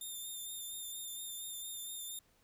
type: tone with vibrato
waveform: 5% pulse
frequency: 3611 Hz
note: A7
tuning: 44 cents sharp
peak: -35 dBFS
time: 0.01-2.19 s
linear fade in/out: 2 ms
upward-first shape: sine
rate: 4.3 Hz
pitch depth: 27 cents each way
effects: pink hiss -71 dBFS RMS until 2.43 s